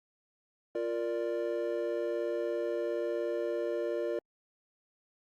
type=chord; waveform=triangle; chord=Bb major; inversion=second; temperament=equal; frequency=349.2 / 466.2 / 587.3 Hz; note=F4 / Bb4 / D5; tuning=0 / 0 / 0 cents; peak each=-33 dBFS; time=0.75-4.19 s; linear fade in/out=2 ms; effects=Opus 48 kbps